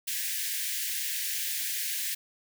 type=high-pass noise; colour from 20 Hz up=white; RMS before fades=-32 dBFS; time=0.07-2.15 s; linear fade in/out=10 ms; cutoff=1600 Hz; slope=96 dB/octave; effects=none